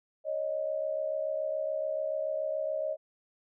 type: tone pair together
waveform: sine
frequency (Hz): 554.4 / 621.4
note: C#5 / D#5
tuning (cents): 0 / -2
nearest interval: major second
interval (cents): 198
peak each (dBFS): -34 / -31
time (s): 0.24-2.97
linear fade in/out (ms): 50
effects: none